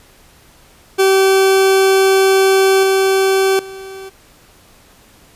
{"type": "tone with level steps", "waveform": "40% pulse", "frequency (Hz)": 385.1, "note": "G4", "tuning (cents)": -31, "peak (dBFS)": [-8, -10, -28], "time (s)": [0.98, 4.1], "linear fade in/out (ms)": 20, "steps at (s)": [2.83, 3.59], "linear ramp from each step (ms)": 2, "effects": ["pink hiss -47 dBFS RMS until 5.35 s", "resampled to 32000 Hz"]}